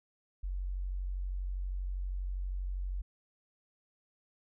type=tone; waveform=sine; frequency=46.25 Hz; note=F#1; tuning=in tune; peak=-33 dBFS; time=0.43-3.02 s; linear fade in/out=10 ms; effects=none